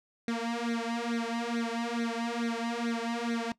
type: tone with flanger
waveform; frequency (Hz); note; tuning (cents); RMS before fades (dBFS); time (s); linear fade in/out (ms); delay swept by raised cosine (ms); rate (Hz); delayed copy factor
sawtooth; 233.2; A#3; +1; -32; 0.28-3.52; 2; 0.49 to 3.29; 2.3; +0.95
effects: noise-tail reverb RT60 0.1 s tail -19 dB re dry + low-pass 6000 Hz 12 dB/octave